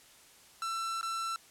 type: tone with dropouts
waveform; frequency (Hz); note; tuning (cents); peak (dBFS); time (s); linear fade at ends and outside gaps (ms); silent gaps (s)
45% pulse; 1340; E6; +28; -33; 0.62-1.36; 1; 1.012-1.029
effects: white hiss -58 dBFS RMS until 1.5 s + low-pass 11000 Hz 12 dB/octave